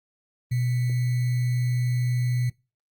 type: tone with sample-and-hold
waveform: sine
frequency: 123.47 Hz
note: B2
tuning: in tune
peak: -21 dBFS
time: 0.51-2.5 s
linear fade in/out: 10 ms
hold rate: 2100 Hz
effects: noise-tail reverb RT60 0.3 s tail -25 dB re dry + Opus 32 kbps